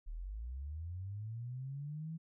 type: linear sweep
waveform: sine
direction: up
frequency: 35.03 to 165.2 Hz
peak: -40 dBFS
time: 0.06-2.18 s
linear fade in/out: 20 ms
effects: none